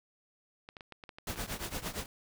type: clicks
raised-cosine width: 0.3 ms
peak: -30 dBFS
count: 11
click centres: 0.689 / 0.768 / 0.808 / 0.923 / 1.038 / 1.092 / 1.185 / 1.359 / 1.461 / 1.533 / 1.764 s
type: noise with tremolo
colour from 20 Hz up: pink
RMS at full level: -35 dBFS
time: 1.27-2.06 s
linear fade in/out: 2 ms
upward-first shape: triangle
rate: 8.7 Hz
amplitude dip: 90%
effects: none